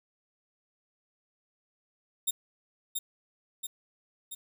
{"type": "tone with echo", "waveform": "5% pulse", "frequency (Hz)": 3682, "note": "A#7", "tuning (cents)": -22, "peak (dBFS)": -18, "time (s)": [2.27, 2.31], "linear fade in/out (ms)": 10, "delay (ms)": 680, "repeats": 3, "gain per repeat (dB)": -4, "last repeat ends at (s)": 4.35, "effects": ["10-bit"]}